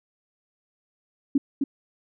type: tone with echo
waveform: sine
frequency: 277.2 Hz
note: C#4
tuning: in tune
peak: -16 dBFS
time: 1.35-1.38 s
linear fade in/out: 5 ms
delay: 260 ms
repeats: 1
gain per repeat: -4 dB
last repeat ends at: 1.64 s
effects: none